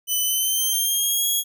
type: tone with pitch glide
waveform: 5% pulse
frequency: 3007 to 3317 Hz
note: F#7 to G#7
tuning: +27 to -3 cents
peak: -12 dBFS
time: 0.07-1.44 s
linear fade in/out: 50 ms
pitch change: +170 cents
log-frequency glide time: 0.22-1.26 s
effects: none